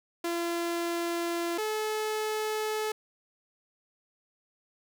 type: tone pair in turn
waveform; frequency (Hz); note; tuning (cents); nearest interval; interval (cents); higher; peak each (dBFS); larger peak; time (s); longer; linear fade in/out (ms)
sawtooth; 341.2 / 431; F4 / A4; -40 / -36; major third; 404; second; -25; neither; 0.24-1.58 / 1.58-2.92; neither; 5
effects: none